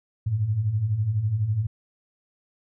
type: beating tone pair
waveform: sine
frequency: 98 / 110 Hz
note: G2 / A2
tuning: 0 / 0 cents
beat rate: 12 Hz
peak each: -29 / -22 dBFS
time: 0.26-1.67 s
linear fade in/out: 10 ms
effects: none